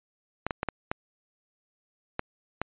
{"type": "clicks", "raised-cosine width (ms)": 0.5, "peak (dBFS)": -13, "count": 7, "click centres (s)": [0.466, 0.508, 0.631, 0.687, 0.915, 2.194, 2.616], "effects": ["resampled to 8000 Hz"]}